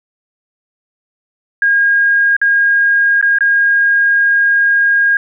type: tone with dropouts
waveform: sine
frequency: 1626 Hz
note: G#6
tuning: 37 cents flat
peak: -8 dBFS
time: 1.62-5.17 s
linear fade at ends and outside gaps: 2 ms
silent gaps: 2.366-2.415 / 3.213-3.226 / 3.386-3.407 s
effects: none